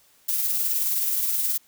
violet noise with tremolo, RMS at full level -23 dBFS, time 0.28-1.58 s, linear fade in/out 10 ms, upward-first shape sine, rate 19 Hz, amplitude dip 30%, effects white hiss -59 dBFS RMS until 1.67 s

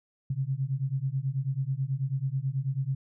sine beating tone pair, 130 / 139.2 Hz, C3 / C#3, -11 / +8 cents, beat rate 9.2 Hz, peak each -30 dBFS, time 0.3-2.95 s, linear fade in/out 5 ms, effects none

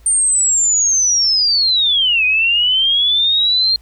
sine linear two-way sweep, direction down then up, 8900 to 2481 to 4225 Hz, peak -11 dBFS, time 0.06-3.76 s, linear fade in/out 2 ms, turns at 2.25 s, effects added 56 Hz sine -42 dBFS peak until 3.81 s + pink hiss -54 dBFS RMS until 3.81 s

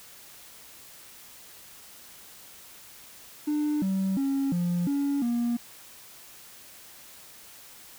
triangle tone with pitch steps, 298.7 / 191.7 / 273.8 / 174.9 / 282 / 237.6 Hz, D4 / G3 / C#4 / F3 / C#4 / A#3, +29 / -38 / -21 / +3 / +30 / +33 cents, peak -21 dBFS, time 3.47-5.57 s, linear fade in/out 10 ms, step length 350 ms, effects tanh soft clip ceiling -19 dBFS + white hiss -49 dBFS RMS until 7.98 s

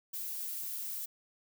violet noise, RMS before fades -39 dBFS, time 0.13-1.06 s, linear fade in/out 10 ms, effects none

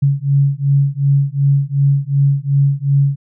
sine beating tone pair, 138.5 / 141.2 Hz, C#3 / C#3, -1 / +32 cents, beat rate 2.7 Hz, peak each -14 dBFS, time 0.02-3.16 s, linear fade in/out 10 ms, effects none

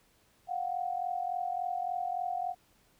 sine tone pair together, 712 / 755.5 Hz, F5 / F#5, +33 / +36 cents, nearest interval minor second, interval 103 cents, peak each -33 / -35 dBFS, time 0.47-2.55 s, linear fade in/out 50 ms, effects pink hiss -67 dBFS RMS until 2.99 s

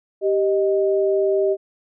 sine tone pair together, 391 / 622.3 Hz, G4 / D#5, -4 / 0 cents, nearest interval minor sixth, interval 804 cents, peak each -17 / -21 dBFS, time 0.21-1.57 s, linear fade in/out 50 ms, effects none

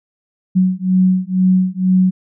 sine beating tone pair, 184.4 / 186.5 Hz, F#3 / F#3, -6 / +14 cents, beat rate 2.1 Hz, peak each -14 dBFS, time 0.55-2.11 s, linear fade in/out 20 ms, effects none

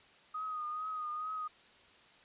sine tone with vibrato, 1244.5 Hz, D#6, in tune, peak -36 dBFS, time 0.34-1.48 s, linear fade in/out 10 ms, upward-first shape triangle, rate 2.3 Hz, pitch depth 48 cents each way, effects white hiss -61 dBFS RMS until 2.24 s + resampled to 8000 Hz

